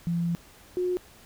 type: tone pair in turn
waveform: sine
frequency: 170.6 / 361.5 Hz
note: F3 / F#4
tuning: -40 / -40 cents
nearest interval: octave + minor second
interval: 1300 cents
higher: second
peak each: -24 dBFS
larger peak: neither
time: 0.07-0.35 / 0.77-0.97 s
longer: first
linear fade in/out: 0 ms
effects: pink hiss -53 dBFS RMS until 1.25 s